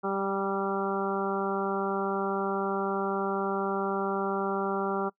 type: harmonic tone with a mistuned harmonic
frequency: 196 Hz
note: G3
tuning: in tune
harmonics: 1 / 2 / 3 / 4 / 5 / 6 / 7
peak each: -34 / -31 / -37 / -34 / -38 / -36 / -36 dBFS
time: 0.03-5.1 s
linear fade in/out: 20 ms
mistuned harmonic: 5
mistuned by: -22 cents
effects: noise-tail reverb RT60 0.1 s tail -23 dB re dry